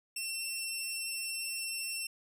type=tone; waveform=15% pulse; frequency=2703 Hz; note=E7; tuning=43 cents sharp; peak=-28 dBFS; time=0.16-2.07 s; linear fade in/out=5 ms; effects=none